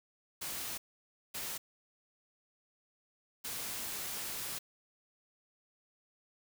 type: noise bursts at uneven times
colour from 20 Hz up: white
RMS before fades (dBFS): -40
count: 3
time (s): 0.41-0.78 / 1.34-1.58 / 3.44-4.59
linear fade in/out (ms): 10
effects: none